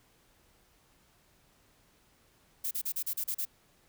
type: noise bursts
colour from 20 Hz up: violet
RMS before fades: -33 dBFS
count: 8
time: 2.64-3.453 s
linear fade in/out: 10 ms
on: 71 ms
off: 35 ms
effects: pink hiss -66 dBFS RMS until 3.88 s